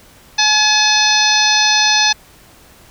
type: harmonic tone with a mistuned harmonic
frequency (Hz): 852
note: G#5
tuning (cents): +44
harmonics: 1 / 2 / 3 / 4 / 5 / 6 / 7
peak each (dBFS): -18 / -18 / -18 / -18 / -18 / -18 / -18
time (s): 0.38-2.13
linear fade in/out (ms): 10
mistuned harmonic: 4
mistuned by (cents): +76
effects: pink hiss -45 dBFS RMS until 2.9 s